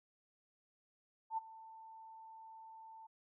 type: tone with ADSR envelope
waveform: sine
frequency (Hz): 891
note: A5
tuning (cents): +22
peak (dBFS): -33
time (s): 1.3-3.07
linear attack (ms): 75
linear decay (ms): 18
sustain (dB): -19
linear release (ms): 9
effects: none